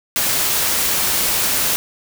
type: noise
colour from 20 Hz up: white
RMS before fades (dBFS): -18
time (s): 0.16-1.76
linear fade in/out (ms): 0
effects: none